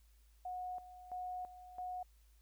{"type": "tone with tremolo", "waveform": "sine", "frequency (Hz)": 729, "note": "F#5", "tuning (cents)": -26, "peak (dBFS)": -40, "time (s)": [0.45, 2.03], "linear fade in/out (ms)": 5, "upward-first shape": "square", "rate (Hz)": 1.5, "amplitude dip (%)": 75, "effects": ["added 54 Hz sine -63 dBFS peak until 2.41 s", "white hiss -75 dBFS RMS until 2.41 s"]}